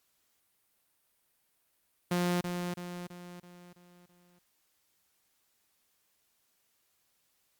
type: tone with echo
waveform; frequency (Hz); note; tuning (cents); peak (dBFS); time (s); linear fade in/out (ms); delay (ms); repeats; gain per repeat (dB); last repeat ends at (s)
sawtooth; 176.7; F3; +21; -23; 2.11-2.41; 5; 330; 6; -6; 4.39
effects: white hiss -74 dBFS RMS until 7.59 s + Opus 48 kbps